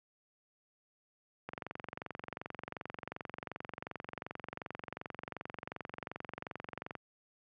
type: click train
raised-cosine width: 0.5 ms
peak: -25 dBFS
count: 125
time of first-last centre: 1.49-6.953 s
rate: 22.7 Hz
effects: high-pass 100 Hz 12 dB/octave